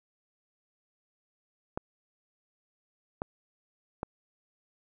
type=clicks; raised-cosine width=1 ms; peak=-18 dBFS; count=3; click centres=1.775 / 3.219 / 4.031 s; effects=none